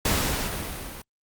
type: noise with level ramp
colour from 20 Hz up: pink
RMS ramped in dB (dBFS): -22 to -39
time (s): 0.05-1.02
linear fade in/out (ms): 5
effects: Opus 48 kbps